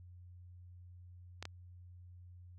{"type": "clicks", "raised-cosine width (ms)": 0.2, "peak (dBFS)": -25, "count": 2, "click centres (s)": [1.426, 1.454], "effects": ["added 89 Hz sine -52 dBFS peak until 2.58 s"]}